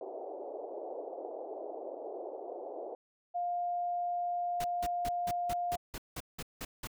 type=band-pass noise; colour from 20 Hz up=white; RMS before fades=-42 dBFS; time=0.01-2.95 s; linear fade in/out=2 ms; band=340 to 730 Hz; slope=48 dB/octave
type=tone; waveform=sine; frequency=704 Hz; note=F5; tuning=14 cents sharp; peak=-31 dBFS; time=3.34-5.77 s; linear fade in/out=20 ms
type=noise bursts; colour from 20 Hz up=pink; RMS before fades=-40 dBFS; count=11; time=4.6-6.873 s; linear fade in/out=5 ms; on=43 ms; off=180 ms
effects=none